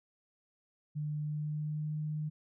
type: tone with pitch glide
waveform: sine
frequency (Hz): 150 to 152.62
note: D3 to D#3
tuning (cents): +37 to -33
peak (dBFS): -33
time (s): 0.95-2.3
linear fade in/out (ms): 20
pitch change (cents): +30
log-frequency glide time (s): 1.22-1.94
effects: none